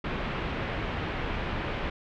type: low-pass noise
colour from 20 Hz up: pink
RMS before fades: -32 dBFS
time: 0.04-1.9 s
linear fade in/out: 5 ms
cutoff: 3000 Hz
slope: 24 dB/octave
effects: none